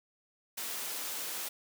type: high-pass noise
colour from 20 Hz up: white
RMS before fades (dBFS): -38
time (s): 0.57-1.49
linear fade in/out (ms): 10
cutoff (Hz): 270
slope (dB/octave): 12
effects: none